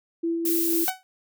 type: tone with tremolo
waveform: sine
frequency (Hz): 333.9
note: E4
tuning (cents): +22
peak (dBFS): -22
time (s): 0.23-0.85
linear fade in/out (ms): 10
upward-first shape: sine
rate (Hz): 4.2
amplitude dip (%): 30
type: noise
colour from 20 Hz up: violet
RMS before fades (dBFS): -26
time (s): 0.45-0.9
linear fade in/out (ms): 5
type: tone with exponential decay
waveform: sawtooth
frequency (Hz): 751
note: F#5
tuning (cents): +26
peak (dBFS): -18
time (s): 0.88-1.03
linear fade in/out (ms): 0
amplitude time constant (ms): 31
effects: none